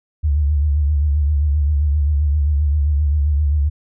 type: tone with vibrato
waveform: sine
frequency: 73.42 Hz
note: D2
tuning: in tune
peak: -13 dBFS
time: 0.23-3.7 s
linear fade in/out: 20 ms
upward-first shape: triangle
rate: 7.6 Hz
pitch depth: 99 cents each way
effects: none